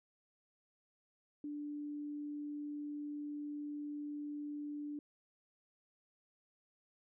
sine tone, 293.7 Hz, D4, in tune, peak -40 dBFS, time 1.44-4.99 s, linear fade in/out 2 ms, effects none

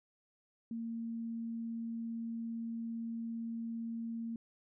sine tone, 229.4 Hz, A#3, 28 cents flat, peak -37 dBFS, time 0.71-4.36 s, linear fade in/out 2 ms, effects none

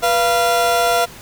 30% pulse tone pair together, 487.3 / 689.1 Hz, B4 / F5, -23 / -23 cents, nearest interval tritone, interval 600 cents, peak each -17 / -12 dBFS, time 0.02-1.06 s, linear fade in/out 20 ms, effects pink hiss -38 dBFS RMS until 1.21 s

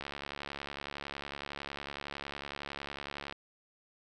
click train, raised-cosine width 0.3 ms, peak -23 dBFS, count 236, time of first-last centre 0.01-3.325 s, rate 70.9 Hz, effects none

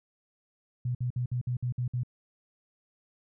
sine tone bursts, 123.47 Hz, B2, in tune, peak -27 dBFS, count 8, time 0.85-2.034 s, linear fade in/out 5 ms, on 99 ms, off 56 ms, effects none

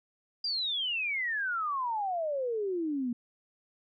sine exponential sweep, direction down, 4860 to 233.1 Hz, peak -29 dBFS, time 0.44-3.13 s, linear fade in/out 5 ms, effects none

